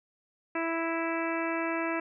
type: harmonic tone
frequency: 330 Hz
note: E4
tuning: 2 cents sharp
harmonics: 1 / 2 / 3 / 4 / 5 / 6 / 7 / 8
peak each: -32 / -35 / -37 / -38 / -39 / -40 / -40 / -41 dBFS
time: 0.55-2 s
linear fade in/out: 5 ms
effects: none